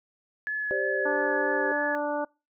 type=tone with vibrato; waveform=sine; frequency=1706 Hz; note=G#6; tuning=46 cents sharp; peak=-27 dBFS; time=0.47-1.95 s; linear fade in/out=0 ms; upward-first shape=triangle; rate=3.1 Hz; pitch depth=12 cents each way
type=chord; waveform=sine; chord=G suspended fourth; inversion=none; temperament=equal; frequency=392 / 523.3 / 587.3 Hz; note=G4 / C5 / D5; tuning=0 / 0 / 0 cents; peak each=-31 dBFS; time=0.71-1.72 s; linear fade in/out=0 ms
type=harmonic tone; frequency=293.7 Hz; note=D4; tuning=in tune; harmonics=1 / 2 / 3 / 4 / 5; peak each=-33 / -29 / -32 / -39 / -37 dBFS; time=1.05-2.25 s; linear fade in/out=10 ms
effects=noise-tail reverb RT60 0.3 s tail -26 dB re dry